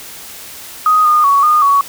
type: tone with pitch steps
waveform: sine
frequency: 1249 / 1222 / 1120 / 1223 / 1122 Hz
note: D#6 / D#6 / C#6 / D#6 / C#6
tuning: +6 / -32 / +18 / -30 / +21 cents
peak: -7 dBFS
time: 0.86-1.81 s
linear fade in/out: 2 ms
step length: 190 ms
effects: white hiss -32 dBFS RMS until 1.88 s